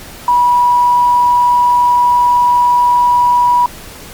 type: tone with tanh clipping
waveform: triangle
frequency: 974 Hz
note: B5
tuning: 24 cents flat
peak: -6 dBFS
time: 0.28-3.66 s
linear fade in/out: 2 ms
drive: 2 dB
effects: pink hiss -32 dBFS RMS until 4.13 s + MP3 96 kbps